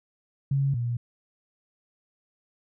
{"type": "tone pair in turn", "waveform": "sine", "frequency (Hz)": [138, 119.53], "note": ["C#3", "A#2"], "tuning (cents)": [-7, 44], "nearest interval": "major second", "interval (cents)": 249, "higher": "first", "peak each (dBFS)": [-21, -25], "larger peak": "first", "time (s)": [[0.51, 0.74], [0.74, 0.97]], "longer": "neither", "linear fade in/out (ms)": 5, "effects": []}